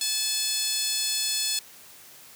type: tone with high-pass filter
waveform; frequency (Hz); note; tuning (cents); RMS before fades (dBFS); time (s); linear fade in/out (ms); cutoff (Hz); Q
15% pulse; 864; A5; -32; -27; 0.01-1.59; 2; 5200; 3.6
effects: white hiss -49 dBFS RMS until 2.35 s + high-pass 80 Hz 12 dB/octave